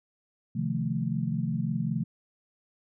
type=chord; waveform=sine; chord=F dominant seventh; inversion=second; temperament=equal; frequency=130.81 / 155.56 / 174.61 / 220 Hz; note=C3 / Eb3 / F3 / A3; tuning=0 / 0 / 0 / 0 cents; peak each=-32 dBFS; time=0.55-2.04 s; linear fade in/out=10 ms; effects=none